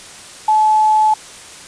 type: tone with quantisation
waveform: sine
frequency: 862 Hz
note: A5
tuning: 36 cents flat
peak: -9 dBFS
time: 0.48-1.14 s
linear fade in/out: 5 ms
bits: 6
effects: white hiss -36 dBFS RMS until 1.67 s + resampled to 22050 Hz